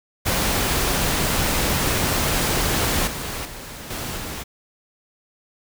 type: noise with level steps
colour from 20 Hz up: pink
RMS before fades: -21 / -29 / -36 / -29 / -31 dBFS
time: 0.25-4.44 s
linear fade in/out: 20 ms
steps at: 3.07 / 3.45 / 3.9 / 4.17 s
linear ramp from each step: 5 ms
effects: none